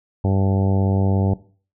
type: harmonic tone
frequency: 97 Hz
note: G2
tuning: 18 cents flat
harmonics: 1 / 2 / 3 / 4 / 5 / 6 / 7 / 8 / 9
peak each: -17 / -23 / -27 / -29 / -31 / -33 / -34 / -35 / -36 dBFS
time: 0.24-1.34 s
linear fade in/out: 5 ms
effects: noise-tail reverb RT60 0.4 s tail -17 dB re dry